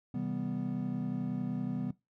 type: chord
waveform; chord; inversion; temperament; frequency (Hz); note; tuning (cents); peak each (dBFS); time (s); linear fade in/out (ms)
triangle; C major seventh; none; equal with one note detuned; 130.81 / 161.42 / 196 / 246.9; C3 / E3 / G3 / B3; 0 / -36 / 0 / 0; -38 / -38 / -36 / -34; 0.14-1.91; 5
effects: noise-tail reverb RT60 0.2 s tail -19 dB re dry

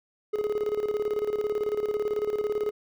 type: tone with tremolo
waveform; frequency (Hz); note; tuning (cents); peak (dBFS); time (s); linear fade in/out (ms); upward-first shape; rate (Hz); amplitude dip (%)
triangle; 420.7; G#4; +22; -21; 0.33-2.71; 10; square; 18; 65
effects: none

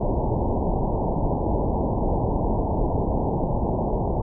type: low-pass noise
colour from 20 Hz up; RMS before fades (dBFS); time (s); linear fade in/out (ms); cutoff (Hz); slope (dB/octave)
pink; -23; 0-4.22; 10; 960; 96
effects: none

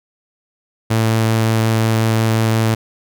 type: tone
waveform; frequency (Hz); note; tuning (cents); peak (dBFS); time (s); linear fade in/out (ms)
sawtooth; 111.8; A2; +28; -9; 0.9-2.75; 10
effects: none

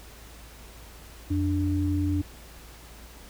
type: tone pair together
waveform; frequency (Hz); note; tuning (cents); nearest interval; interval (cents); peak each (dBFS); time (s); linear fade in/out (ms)
sine; 88.05 / 293.7; F2 / D4; +15 / 0; octave + major sixth; 2085; -25 / -26; 1.3-2.22; 10
effects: added 56 Hz sine -47 dBFS peak until 3.29 s + pink hiss -49 dBFS RMS until 3.29 s

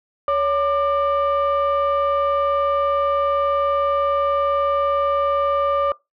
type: tone pair together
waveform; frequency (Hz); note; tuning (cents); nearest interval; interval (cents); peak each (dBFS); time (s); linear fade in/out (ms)
sine; 562.5 / 1193; C#5 / D6; +25 / +27; octave + minor second; 1302; -17; 0.28-5.92; 2
effects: noise-tail reverb RT60 0.2 s tail -23 dB re dry + tanh soft clip ceiling -13 dBFS

